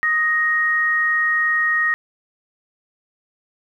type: tone pair together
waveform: sine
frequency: 1249 / 1871.4 Hz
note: D#6 / A#6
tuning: +6 / +6 cents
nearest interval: perfect fifth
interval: 700 cents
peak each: -24 / -16 dBFS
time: 0.03-1.94 s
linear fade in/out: 0 ms
effects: 9-bit